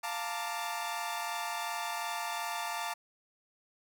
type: chord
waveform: sawtooth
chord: Bb major seventh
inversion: second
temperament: equal with one note detuned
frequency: 698.5 / 880 / 922.7 / 1174.7 Hz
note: F5 / A5 / Bb5 / D6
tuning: 0 / 0 / -18 / 0 cents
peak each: -36 / -35 / -37 / -37 dBFS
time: 0.03-2.94 s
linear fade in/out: 10 ms
effects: none